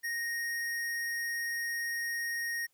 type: tone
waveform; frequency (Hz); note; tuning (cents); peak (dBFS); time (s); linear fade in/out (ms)
square; 1864.7; A#6; 0; -33; 0.03-2.67; 20
effects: white hiss -73 dBFS RMS until 2.73 s